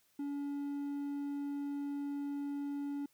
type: tone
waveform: triangle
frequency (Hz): 284.5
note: C#4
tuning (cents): +45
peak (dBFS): -34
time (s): 0.19-3.06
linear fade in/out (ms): 5
effects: white hiss -72 dBFS RMS until 3.13 s